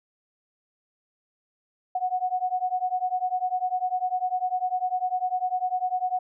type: beating tone pair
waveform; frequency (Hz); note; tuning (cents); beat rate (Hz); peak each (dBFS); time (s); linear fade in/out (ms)
sine; 730 / 740; F#5 / F#5; -24 / 0; 10; -27; 1.95-6.19; 5
effects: none